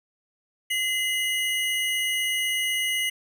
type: tone pair together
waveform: square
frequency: 2056 / 2908 Hz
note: C7 / F#7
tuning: -31 / -31 cents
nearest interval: tritone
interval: 600 cents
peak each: -27 / -27 dBFS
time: 0.7-3.1 s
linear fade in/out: 10 ms
effects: none